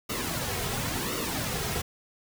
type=noise with flanger; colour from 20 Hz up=pink; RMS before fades=-31 dBFS; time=0.09-1.82 s; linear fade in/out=10 ms; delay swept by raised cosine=1.2 to 3.5 ms; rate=0.94 Hz; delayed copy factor=-0.65; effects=none